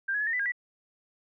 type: tone with pitch steps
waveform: sine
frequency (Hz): 1586 / 1677 / 1708 / 1831 / 1991 / 1621 / 1959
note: G6 / G#6 / G#6 / A#6 / B6 / G#6 / B6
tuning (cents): +20 / +16 / +48 / -32 / +14 / -42 / -15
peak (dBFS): -26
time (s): 0.08-0.521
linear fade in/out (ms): 10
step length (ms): 63
effects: none